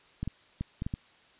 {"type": "clicks", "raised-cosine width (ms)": 5, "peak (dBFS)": -20, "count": 6, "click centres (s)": [0.23, 0.276, 0.61, 0.821, 0.865, 0.939], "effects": ["white hiss -60 dBFS RMS until 1.39 s", "resampled to 8000 Hz"]}